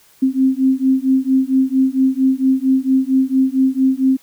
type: beating tone pair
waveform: sine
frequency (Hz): 261.6 / 266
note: C4 / C4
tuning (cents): 0 / +29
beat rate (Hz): 4.4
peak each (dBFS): -15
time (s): 0.22-4.17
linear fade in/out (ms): 10
effects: white hiss -51 dBFS RMS until 4.22 s